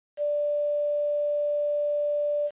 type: tone with quantisation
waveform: sine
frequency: 587.3 Hz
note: D5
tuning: in tune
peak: -23 dBFS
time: 0.17-2.51 s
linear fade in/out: 50 ms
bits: 8
effects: resampled to 8000 Hz